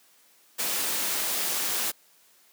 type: noise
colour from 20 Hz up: white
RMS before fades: -28 dBFS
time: 0.58-1.92 s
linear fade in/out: 20 ms
effects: white hiss -60 dBFS RMS until 2.52 s + high-pass 200 Hz 12 dB/octave